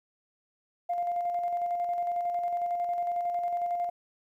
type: tone with tremolo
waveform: sine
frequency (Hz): 700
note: F5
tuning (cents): +4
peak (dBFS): -25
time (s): 0.89-3.9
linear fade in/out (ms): 10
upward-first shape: square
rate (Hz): 11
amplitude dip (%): 35
effects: tanh soft clip ceiling -22 dBFS + 11-bit